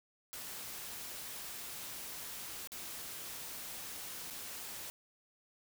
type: noise with dropouts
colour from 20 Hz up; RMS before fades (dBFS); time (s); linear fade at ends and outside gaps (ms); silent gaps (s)
white; -45; 0.33-4.9; 0; 2.673-2.719 / 4.301-4.307
effects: none